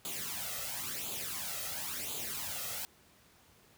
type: noise with flanger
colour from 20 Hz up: white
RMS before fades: -39 dBFS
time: 0.05-2.85 s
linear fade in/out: 0 ms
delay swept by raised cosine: 0.27 to 1.57 ms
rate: 0.96 Hz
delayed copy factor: +0.7
effects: pink hiss -63 dBFS RMS until 3.77 s + high-pass 60 Hz 12 dB/octave